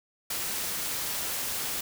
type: noise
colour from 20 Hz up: white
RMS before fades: -32 dBFS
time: 0.3-1.81 s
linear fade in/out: 5 ms
effects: none